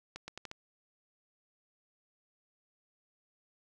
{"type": "accelerating click train", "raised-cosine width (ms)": 0.2, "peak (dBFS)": -25, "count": 5, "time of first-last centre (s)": [0.16, 0.514], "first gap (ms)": 120, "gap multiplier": 0.8, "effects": []}